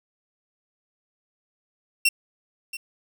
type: tone with echo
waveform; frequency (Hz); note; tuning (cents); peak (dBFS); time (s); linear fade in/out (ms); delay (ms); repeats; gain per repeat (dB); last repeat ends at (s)
sawtooth; 2725; F7; -43; -13; 2.05-2.09; 5; 680; 1; -15; 2.77
effects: 9-bit